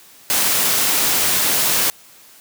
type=noise; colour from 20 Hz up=white; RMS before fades=-17 dBFS; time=0.3-1.9 s; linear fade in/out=0 ms; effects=white hiss -46 dBFS RMS until 2.4 s + high-pass 100 Hz 12 dB/octave